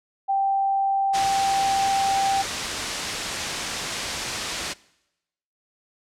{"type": "tone", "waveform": "sine", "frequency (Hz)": 784, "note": "G5", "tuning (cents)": 0, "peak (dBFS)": -19, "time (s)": [0.28, 2.43], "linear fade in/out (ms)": 20}
{"type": "low-pass noise", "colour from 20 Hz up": "white", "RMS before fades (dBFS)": -30, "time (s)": [1.13, 4.74], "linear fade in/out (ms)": 20, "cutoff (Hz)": 6600, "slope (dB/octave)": 12}
{"effects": ["noise-tail reverb RT60 0.9 s tail -22 dB re dry", "low-pass 10000 Hz 12 dB/octave"]}